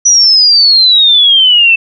sine exponential sweep, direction down, 5920 to 2637 Hz, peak -3 dBFS, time 0.05-1.76 s, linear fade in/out 10 ms, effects none

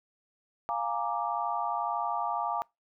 sine chord, Bb dominant seventh, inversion second, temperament equal, 698.5 / 830.6 / 932.3 / 1174.7 Hz, F5 / Ab5 / Bb5 / D6, 0 / 0 / 0 / 0 cents, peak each -34 dBFS, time 0.69-2.62 s, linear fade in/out 0 ms, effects noise-tail reverb RT60 0.2 s tail -24 dB re dry

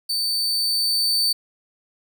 40% pulse tone with level ramp, 4555 Hz, C#8, 46 cents sharp, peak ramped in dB -20 to -16 dBFS, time 0.09-1.33 s, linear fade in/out 10 ms, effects none

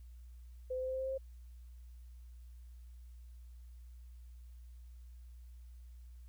sine tone with pitch steps, 510 / 513.3 / 516.5 / 519.8 / 523.1 / 526.5 / 529.8 / 533.2 Hz, C5 / C5 / C5 / C5 / C5 / C5 / C5 / C5, -44 / -33 / -22 / -11 / -1 / +11 / +22 / +33 cents, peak -35 dBFS, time 0.7-1.18 s, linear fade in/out 10 ms, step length 60 ms, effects added 60 Hz sine -50 dBFS peak until 6.28 s + white hiss -75 dBFS RMS until 6.28 s

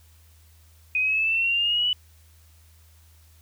sine exponential sweep, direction up, 2489 to 2981 Hz, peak -20 dBFS, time 0.95-1.93 s, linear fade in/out 2 ms, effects added 80 Hz sine -52 dBFS peak until 3.41 s + white hiss -60 dBFS RMS until 3.41 s

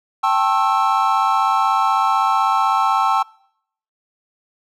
triangle chord, A dominant seventh, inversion third, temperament equal with one note detuned, 784 / 880 / 1081.5 / 1318.5 Hz, G5 / A5 / C#6 / E6, 0 / 0 / -43 / 0 cents, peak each -18 dBFS, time 0.23-3.23 s, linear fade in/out 10 ms, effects noise-tail reverb RT60 0.7 s tail -25 dB re dry

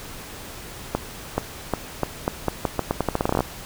accelerating click train, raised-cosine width 1 ms, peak -6 dBFS, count 20, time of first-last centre 0.95-3.406 s, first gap 430 ms, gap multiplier 0.83, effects pink hiss -38 dBFS RMS until 3.65 s

